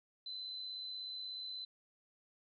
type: tone with amplitude modulation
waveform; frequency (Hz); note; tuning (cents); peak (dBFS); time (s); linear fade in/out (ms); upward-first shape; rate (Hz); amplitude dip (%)
sine; 4034; B7; +36; -40; 0.26-1.65; 5; sine; 96.6; 40
effects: none